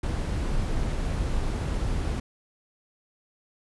brown noise, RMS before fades -27 dBFS, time 0.03-2.2 s, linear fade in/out 5 ms, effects resampled to 24000 Hz

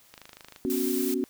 click train, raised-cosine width 0.2 ms, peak -27 dBFS, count 12, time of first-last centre 0.14-0.561 s, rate 26.1 Hz
sine chord, B suspended second, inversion none, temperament just, 246.9 / 277.8 / 370.4 Hz, B3 / C#4 / F#4, 0 / +4 / +2 cents, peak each -30 / -29 / -29 dBFS, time 0.65-1.24 s, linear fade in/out 0 ms
blue noise, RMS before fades -34 dBFS, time 0.7-1.14 s, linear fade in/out 0 ms
effects white hiss -58 dBFS RMS until 1.29 s

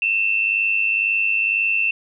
sine tone pair together, 2598 / 2700 Hz, E7 / E7, -26 / +41 cents, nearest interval minor second, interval 67 cents, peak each -22 / -18 dBFS, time 0.02-1.91 s, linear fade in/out 2 ms, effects none

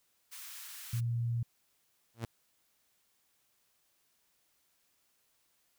white high-pass noise, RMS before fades -47 dBFS, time 0.31-1.01 s, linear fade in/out 20 ms, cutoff 1100 Hz, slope 24 dB/octave
sine tone, 117.8 Hz, A#2, 19 cents sharp, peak -30 dBFS, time 0.93-1.43 s, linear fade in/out 5 ms
sawtooth tone with exponential growth, 115.4 Hz, A#2, 17 cents flat, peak -29 dBFS, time 2.14-2.25 s, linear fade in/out 5 ms, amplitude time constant 22 ms
effects white hiss -74 dBFS RMS until 5.78 s

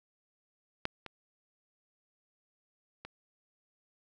clicks, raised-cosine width 0.3 ms, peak -15 / -26 / -27 dBFS, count 3, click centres 0.854 / 1.063 / 3.05 s, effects none

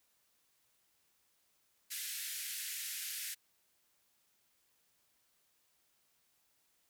white band-pass noise, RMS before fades -42 dBFS, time 1.9-3.35 s, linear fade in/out 20 ms, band 1600 to 15000 Hz, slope 48 dB/octave, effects white hiss -75 dBFS RMS until 6.89 s

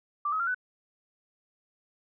sine tone with pitch steps, 1174.7 / 1273.6 / 1380.9 / 1497.2 Hz, D6 / D#6 / F6 / F#6, 0 / +40 / -20 / +20 cents, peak -26 dBFS, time 0.25-0.546 s, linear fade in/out 5 ms, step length 74 ms, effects none

